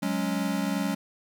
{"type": "chord", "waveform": "square", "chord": "F# suspended second", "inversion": "none", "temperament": "equal", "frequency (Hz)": [185, 207.7, 277.2], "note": ["F#3", "G#3", "C#4"], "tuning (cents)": [0, 0, 0], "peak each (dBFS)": -31, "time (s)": [0.02, 0.95], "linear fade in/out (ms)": 10, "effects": ["10-bit"]}